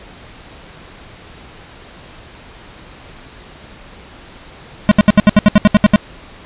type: tone bursts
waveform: square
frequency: 209.2 Hz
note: G#3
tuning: 13 cents sharp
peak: -4 dBFS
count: 12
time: 4.89-5.959 s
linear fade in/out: 0 ms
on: 24 ms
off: 71 ms
effects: pink hiss -38 dBFS RMS until 6.45 s + resampled to 8000 Hz